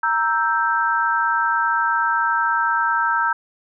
sine chord, E diminished, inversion second, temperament equal, 932.3 / 1318.5 / 1568 Hz, Bb5 / E6 / G6, 0 / 0 / 0 cents, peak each -21 dBFS, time 0.03-3.33 s, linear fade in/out 5 ms, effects none

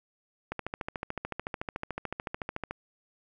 click train, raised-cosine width 0.5 ms, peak -18 dBFS, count 31, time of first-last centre 0.52-2.71 s, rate 13.7 Hz, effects none

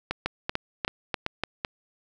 two click trains, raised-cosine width 0.3 ms, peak -10 / -11 dBFS, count 5 / 5, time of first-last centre 0.26-1.436 / 0.11-1.648 s, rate 3.4 / 2.6 Hz, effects none

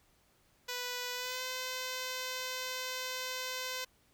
5% pulse tone with pitch glide, 493.9 to 511.6 Hz, B4 to C5, 0 to -39 cents, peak -25 dBFS, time 0.68-3.85 s, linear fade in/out 10 ms, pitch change +61 cents, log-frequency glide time 1.13-1.42 s, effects pink hiss -69 dBFS RMS until 4.13 s

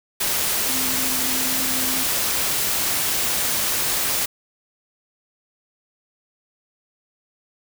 sine tone in noise, 259.1 Hz, C4, 17 cents flat, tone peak -31 dBFS, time 0.69-2.04 s, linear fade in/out 10 ms, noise white, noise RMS -22 dBFS, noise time 0.2-4.26 s, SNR -12 dB, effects none

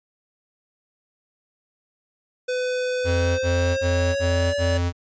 square tone with pitch glide, 502 to 573.3 Hz, B4 to D5, +28 to -42 cents, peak -23 dBFS, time 2.48-4.78 s, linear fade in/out 10 ms, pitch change +230 cents, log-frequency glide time 3.03-4.53 s
square tone bursts, 87.31 Hz, F2, in tune, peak -21 dBFS, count 5, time 3.04-4.926 s, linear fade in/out 50 ms, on 350 ms, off 34 ms
effects resampled to 16000 Hz

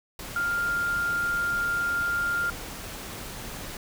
sine tone in noise, 1400 Hz, F6, 4 cents sharp, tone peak -24 dBFS, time 0.36-2.5 s, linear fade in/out 2 ms, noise pink, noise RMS -38 dBFS, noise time 0.19-3.77 s, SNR +11 dB, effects none

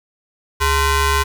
sawtooth ring-modulated tone, 483.6 Hz, B4, 36 cents flat, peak -7 dBFS, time 0.6-1.24 s, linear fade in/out 20 ms, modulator 555 Hz, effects 8-bit

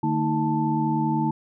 sine tone cluster, 151.1 / 226.4 / 317 / 881 Hz, D3 / A3 / D#4 / A5, +50 / +50 / +32 / +2 cents, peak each -26 dBFS, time 0.03-1.31 s, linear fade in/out 5 ms, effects none

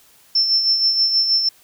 sine tone with tremolo, 5350 Hz, E8, 25 cents sharp, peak -12 dBFS, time 0.35-1.49 s, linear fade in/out 5 ms, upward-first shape sine, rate 6.3 Hz, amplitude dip 50%, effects white hiss -52 dBFS RMS until 1.63 s

